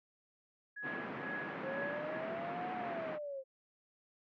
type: tone with tremolo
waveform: sine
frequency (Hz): 1677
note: G#6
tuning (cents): +16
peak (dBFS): -38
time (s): 0.76-2.2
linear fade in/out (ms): 10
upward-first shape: triangle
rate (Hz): 2.1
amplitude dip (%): 100
type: band-pass noise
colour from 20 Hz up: pink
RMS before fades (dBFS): -43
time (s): 0.82-3.19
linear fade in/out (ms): 50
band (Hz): 170 to 2200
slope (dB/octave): 24
type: linear two-way sweep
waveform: sine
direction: up then down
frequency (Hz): 523.3 to 740 to 523.3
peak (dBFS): -39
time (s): 1.61-3.44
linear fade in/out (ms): 50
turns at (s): 2.73
effects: MP3 64 kbps